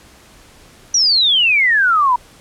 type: exponential sweep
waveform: sine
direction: down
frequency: 5920 to 948 Hz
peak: -10 dBFS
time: 0.94-2.16 s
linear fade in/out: 5 ms
effects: pink hiss -45 dBFS RMS until 2.4 s + low-pass 11000 Hz 12 dB/octave